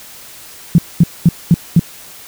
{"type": "tone bursts", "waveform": "sine", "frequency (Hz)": 168.1, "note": "E3", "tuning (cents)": 34, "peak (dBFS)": -3, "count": 5, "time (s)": [0.75, 1.795], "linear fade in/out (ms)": 2, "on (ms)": 33, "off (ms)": 220, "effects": ["white hiss -36 dBFS RMS until 2.27 s"]}